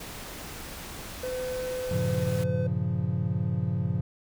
pink noise, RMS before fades -40 dBFS, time 0-2.44 s, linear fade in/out 5 ms
triangle tone, 508 Hz, B4, 49 cents sharp, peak -28 dBFS, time 1.23-2.67 s, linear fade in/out 5 ms
triangle chord, G half-diminished seventh, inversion none, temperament equal, 98 / 116.54 / 138.59 / 174.61 Hz, G2 / Bb2 / Db3 / F3, 0 / 0 / 0 / 0 cents, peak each -29 dBFS, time 1.91-4.01 s, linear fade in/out 5 ms
effects none

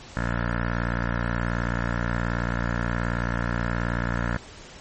15% pulse tone with low-pass filter, 58.7 Hz, A#1, 13 cents sharp, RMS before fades -26 dBFS, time 0.17-4.37 s, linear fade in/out 0 ms, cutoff 1600 Hz, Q 5.8, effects pink hiss -44 dBFS RMS until 4.8 s + MP3 32 kbps

